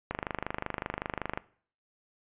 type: click train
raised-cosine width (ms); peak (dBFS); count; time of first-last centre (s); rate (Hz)
0.5; -16; 33; 0.11-1.375; 25.3
effects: noise-tail reverb RT60 0.5 s tail -19 dB re dry + resampled to 8000 Hz